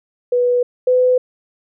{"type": "tone pair in turn", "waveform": "sine", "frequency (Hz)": [490.7, 503.9], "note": ["B4", "B4"], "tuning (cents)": [-11, 35], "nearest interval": "unison", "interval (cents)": 46, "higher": "second", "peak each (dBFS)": [-12, -10], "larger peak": "second", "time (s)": [[0.32, 0.63], [0.87, 1.18]], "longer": "neither", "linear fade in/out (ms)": 5, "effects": []}